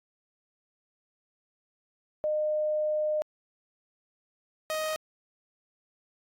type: tone pair in turn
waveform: sine / sawtooth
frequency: 610 / 625.3 Hz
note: D#5 / D#5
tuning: -34 / +8 cents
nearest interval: unison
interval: 42 cents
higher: second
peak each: -25 / -25 dBFS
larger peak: neither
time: 2.24-3.22 / 4.7-4.96 s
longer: first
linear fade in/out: 0 ms
effects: AAC 64 kbps